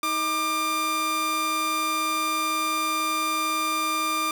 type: tone pair together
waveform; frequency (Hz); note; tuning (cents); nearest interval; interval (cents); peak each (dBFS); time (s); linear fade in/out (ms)
sawtooth; 316.2 / 1194; D#4 / D6; +28 / +28; octave + major seventh; 2300; -29 / -20; 0.03-4.31; 2
effects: none